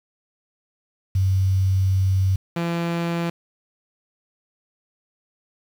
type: tone pair in turn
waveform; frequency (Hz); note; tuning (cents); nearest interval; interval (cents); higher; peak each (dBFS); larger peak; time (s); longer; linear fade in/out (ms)
sine / sawtooth; 95.2 / 169.63; F#2 / E3; +50 / +50; minor seventh; 1000; second; -16 / -18; first; 1.15-2.36 / 2.56-3.3; first; 5
effects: low-pass 4000 Hz 12 dB/octave + 7-bit